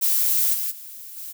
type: noise with level steps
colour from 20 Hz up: violet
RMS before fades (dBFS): -20 / -26 / -39 / -35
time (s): 0.01-1.33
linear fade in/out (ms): 20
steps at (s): 0.53 / 0.7 / 1.16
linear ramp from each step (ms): 20
effects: none